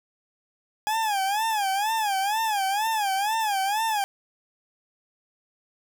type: tone with vibrato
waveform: 40% pulse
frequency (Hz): 830.6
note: G#5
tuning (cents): 0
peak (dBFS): -22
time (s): 0.87-4.04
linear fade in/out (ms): 0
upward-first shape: sine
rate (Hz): 2.1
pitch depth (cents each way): 140
effects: 8-bit